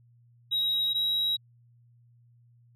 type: tone pair in turn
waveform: sine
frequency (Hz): 3823 / 3847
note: A#7 / B7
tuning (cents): +43 / -46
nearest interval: unison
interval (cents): 11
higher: second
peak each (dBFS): -22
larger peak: neither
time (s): 0.51-0.94 / 0.94-1.37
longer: neither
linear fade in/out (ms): 20
effects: tanh soft clip ceiling -23 dBFS + added 119 Hz sine -57 dBFS peak until 2.75 s